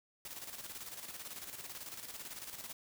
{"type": "noise with tremolo", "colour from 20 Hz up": "white", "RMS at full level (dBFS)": -45, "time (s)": [0.25, 2.73], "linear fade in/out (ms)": 2, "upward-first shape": "square", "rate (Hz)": 18, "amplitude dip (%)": 55, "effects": []}